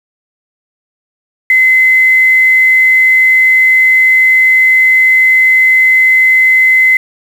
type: tone with quantisation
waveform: sine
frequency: 2047 Hz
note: C7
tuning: 38 cents flat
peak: -4 dBFS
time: 1.5-6.97 s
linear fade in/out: 2 ms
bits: 5
effects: none